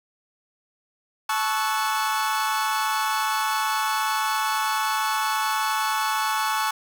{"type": "chord", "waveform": "40% pulse", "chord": "F# minor seventh", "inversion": "first", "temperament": "equal with one note detuned", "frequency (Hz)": [869.4, 1108.7, 1318.5, 1480], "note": ["A5", "C#6", "E6", "F#6"], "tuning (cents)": [-21, 0, 0, 0], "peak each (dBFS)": [-25, -26, -30, -30], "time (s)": [1.29, 6.71], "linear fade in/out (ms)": 5, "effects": []}